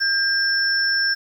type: tone pair together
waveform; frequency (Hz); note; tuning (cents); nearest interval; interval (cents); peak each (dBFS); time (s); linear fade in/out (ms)
sine; 1602 / 5377; G6 / E8; +37 / +33; octave + major sixth; 2096; -19 / -21; 0-1.15; 20
effects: 8-bit